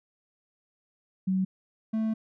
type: tone pair in turn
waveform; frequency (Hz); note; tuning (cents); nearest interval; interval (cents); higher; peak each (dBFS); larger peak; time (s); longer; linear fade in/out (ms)
sine / triangle; 188.5 / 220.5; F#3 / A3; +32 / +4; minor third; 272; second; -23; neither; 1.27-1.45 / 1.93-2.14; second; 10
effects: none